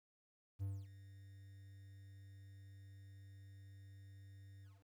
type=tone with ADSR envelope; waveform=triangle; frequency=98 Hz; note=G2; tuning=in tune; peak=-36 dBFS; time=0.59-4.85 s; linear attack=34 ms; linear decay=240 ms; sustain=-17 dB; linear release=210 ms; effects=12-bit